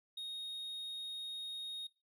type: tone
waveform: triangle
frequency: 3729 Hz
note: A#7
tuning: in tune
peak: -39 dBFS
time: 0.17-1.87 s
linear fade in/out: 5 ms
effects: noise-tail reverb RT60 0.3 s tail -24 dB re dry